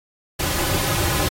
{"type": "noise with comb filter", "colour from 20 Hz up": "pink", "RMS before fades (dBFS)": -22, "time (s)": [0.39, 1.29], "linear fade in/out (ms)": 10, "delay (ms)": 4.4, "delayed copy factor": -0.65, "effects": ["AAC 48 kbps"]}